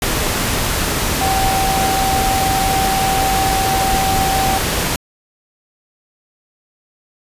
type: tone in noise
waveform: sine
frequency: 771 Hz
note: G5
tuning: 29 cents flat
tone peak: -16 dBFS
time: 1.21-4.58 s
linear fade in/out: 2 ms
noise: pink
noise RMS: -18 dBFS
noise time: 0.02-4.96 s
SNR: -1 dB
effects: resampled to 32000 Hz